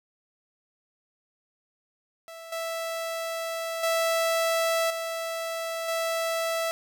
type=tone with level steps; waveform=sawtooth; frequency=659.3 Hz; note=E5; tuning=in tune; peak=-37 / -26 / -19 / -26 / -22 dBFS; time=2.28-6.71 s; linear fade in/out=0 ms; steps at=2.52 / 3.83 / 4.9 / 5.88 s; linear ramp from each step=5 ms; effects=none